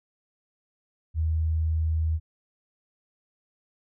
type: tone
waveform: sine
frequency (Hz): 79.8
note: D#2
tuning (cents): +44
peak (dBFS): -22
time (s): 1.14-2.2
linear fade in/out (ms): 50
effects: none